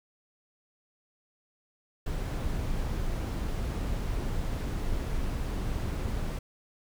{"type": "noise", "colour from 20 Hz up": "brown", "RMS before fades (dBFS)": -31, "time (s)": [2.06, 6.39], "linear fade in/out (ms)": 5, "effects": []}